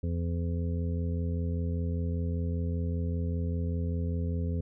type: harmonic tone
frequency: 85.1 Hz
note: F2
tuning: 44 cents flat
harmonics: 1 / 2 / 3 / 5 / 6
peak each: -29 / -35 / -39 / -43 / -45 dBFS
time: 0.03-4.61 s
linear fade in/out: 5 ms
effects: none